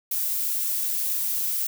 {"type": "noise", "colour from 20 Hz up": "violet", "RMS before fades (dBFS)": -26, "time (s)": [0.11, 1.67], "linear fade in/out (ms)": 5, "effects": []}